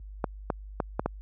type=clicks; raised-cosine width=1 ms; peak=-12 dBFS; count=5; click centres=0.242 / 0.502 / 0.802 / 0.995 / 1.06 s; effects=added 50 Hz sine -35 dBFS peak until 1.21 s + high-pass 60 Hz 12 dB/octave